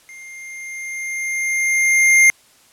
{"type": "tone with level ramp", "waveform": "square", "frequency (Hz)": 2112, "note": "C7", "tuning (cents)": 16, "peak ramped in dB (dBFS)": [-37, -8], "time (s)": [0.09, 2.3], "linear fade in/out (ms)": 0, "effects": ["white hiss -52 dBFS RMS until 2.72 s", "low-pass 11000 Hz 12 dB/octave"]}